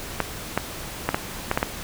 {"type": "clicks", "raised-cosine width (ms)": 0.5, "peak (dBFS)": -5, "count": 7, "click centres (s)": [0.203, 0.576, 1.09, 1.145, 1.514, 1.575, 1.629], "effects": ["pink hiss -35 dBFS RMS until 1.83 s"]}